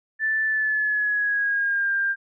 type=tone with pitch glide; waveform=sine; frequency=1759 to 1594.5 Hz; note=A6 to G6; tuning=-1 to +29 cents; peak=-20 dBFS; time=0.19-2.16 s; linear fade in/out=50 ms; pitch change=-170 cents; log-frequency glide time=0.45-1.92 s; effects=none